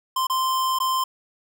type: tone with dropouts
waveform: square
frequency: 1042 Hz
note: C6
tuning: 7 cents flat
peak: -21 dBFS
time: 0.16-1.04 s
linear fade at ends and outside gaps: 5 ms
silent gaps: 0.27-0.298 / 0.788-0.801 s
effects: none